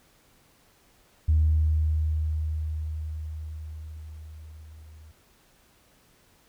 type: tone with level ramp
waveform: sine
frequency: 77.78 Hz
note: D#2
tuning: in tune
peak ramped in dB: -16 to -46 dBFS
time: 1.28-5.12 s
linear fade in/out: 10 ms
effects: tanh soft clip ceiling -13 dBFS + pink hiss -61 dBFS RMS until 6.48 s